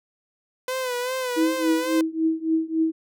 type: tone with vibrato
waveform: sawtooth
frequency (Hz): 504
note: B4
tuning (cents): +35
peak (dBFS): -21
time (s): 0.68-2.01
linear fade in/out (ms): 2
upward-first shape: sine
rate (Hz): 2.6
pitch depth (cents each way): 60
type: tone with tremolo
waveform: sine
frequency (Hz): 321.9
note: E4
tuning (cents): -41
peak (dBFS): -16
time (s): 1.36-2.92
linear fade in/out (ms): 20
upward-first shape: triangle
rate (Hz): 3.6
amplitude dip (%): 95
effects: none